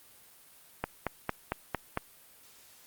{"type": "click train", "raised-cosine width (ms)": 0.5, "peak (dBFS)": -14, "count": 6, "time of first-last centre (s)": [0.84, 1.974], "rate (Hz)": 4.41, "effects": ["white hiss -57 dBFS RMS until 2.86 s", "Opus 32 kbps"]}